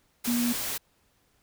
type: tone in noise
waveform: sine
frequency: 240 Hz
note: B3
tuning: 49 cents flat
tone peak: -24 dBFS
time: 0.27-0.53 s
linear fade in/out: 10 ms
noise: white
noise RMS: -32 dBFS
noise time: 0.24-0.78 s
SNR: +5 dB
effects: pink hiss -68 dBFS RMS until 1.42 s